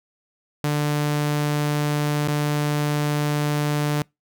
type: tone with dropouts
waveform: sawtooth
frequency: 147.9 Hz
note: D3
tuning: 13 cents sharp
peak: -16 dBFS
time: 0.64-4.02 s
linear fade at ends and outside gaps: 0 ms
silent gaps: 2.274-2.285 s
effects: noise-tail reverb RT60 0.2 s tail -26 dB re dry